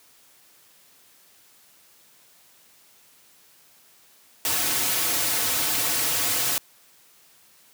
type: noise with comb filter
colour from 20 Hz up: white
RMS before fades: -24 dBFS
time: 4.45-6.58 s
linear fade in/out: 0 ms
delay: 5 ms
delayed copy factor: -0.65
effects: white hiss -56 dBFS RMS until 7.73 s + high-pass 100 Hz 12 dB/octave